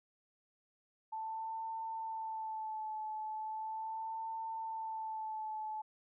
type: tone with vibrato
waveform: sine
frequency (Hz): 880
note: A5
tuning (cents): 0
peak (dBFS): -38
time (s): 1.12-5.82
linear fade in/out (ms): 10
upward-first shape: sine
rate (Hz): 0.38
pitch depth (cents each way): 31
effects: none